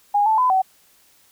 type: tone with pitch steps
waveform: sine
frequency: 820 / 877 / 1008 / 758 Hz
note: G#5 / A5 / B5 / F#5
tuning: -22 / -6 / +35 / +42 cents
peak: -14 dBFS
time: 0.14-0.62 s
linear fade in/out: 10 ms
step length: 120 ms
effects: white hiss -56 dBFS RMS until 1.31 s